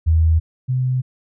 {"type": "tone pair in turn", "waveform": "sine", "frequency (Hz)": [80.7, 128.1], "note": ["E2", "C3"], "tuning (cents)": [-36, -36], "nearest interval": "minor sixth", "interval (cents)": 800, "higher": "second", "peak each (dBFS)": [-11, -16], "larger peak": "first", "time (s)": [[0.06, 0.4], [0.68, 1.02]], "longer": "neither", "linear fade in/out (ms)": 20, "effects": []}